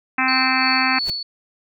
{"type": "harmonic tone", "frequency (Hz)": 260, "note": "C4", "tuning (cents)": -11, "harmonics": [1, 3, 4, 5, 6, 7, 8, 9, 10], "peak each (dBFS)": [-25, -25, -25, -25, -25, -25, -25, -25, -25], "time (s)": [0.18, 0.99], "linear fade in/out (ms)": 5}
{"type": "tone with tremolo", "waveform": "sine", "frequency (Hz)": 4435, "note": "C#8", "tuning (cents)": 0, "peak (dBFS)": -20, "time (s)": [0.28, 1.23], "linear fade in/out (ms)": 5, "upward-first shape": "sine", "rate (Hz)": 2.9, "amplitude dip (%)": 50}
{"type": "noise with exponential growth", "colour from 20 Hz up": "pink", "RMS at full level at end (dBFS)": -28, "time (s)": [0.98, 1.1], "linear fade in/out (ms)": 2, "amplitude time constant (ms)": 24}
{"effects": []}